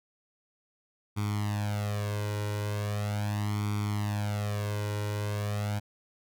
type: tone with flanger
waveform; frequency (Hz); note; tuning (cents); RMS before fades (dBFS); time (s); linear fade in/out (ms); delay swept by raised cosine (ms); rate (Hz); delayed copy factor
sawtooth; 103.9; G#2; +1; -31; 1.16-5.8; 20; 0.87 to 2.07; 0.39; +0.9
effects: none